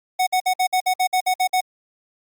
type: tone bursts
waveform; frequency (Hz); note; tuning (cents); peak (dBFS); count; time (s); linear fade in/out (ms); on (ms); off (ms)
square; 740; F#5; 0; -17; 11; 0.19-1.609; 10; 79; 55
effects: Opus 48 kbps